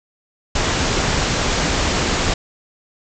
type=low-pass noise; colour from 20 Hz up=pink; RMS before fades=-19 dBFS; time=0.55-2.34 s; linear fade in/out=5 ms; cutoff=7600 Hz; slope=96 dB/octave; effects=none